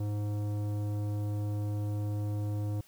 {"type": "tone with tanh clipping", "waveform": "sine", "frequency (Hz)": 103.83, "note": "G#2", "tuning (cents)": 0, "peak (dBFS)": -32, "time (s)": [0, 2.81], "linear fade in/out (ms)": 5, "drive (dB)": 14, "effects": ["white hiss -61 dBFS RMS until 2.87 s"]}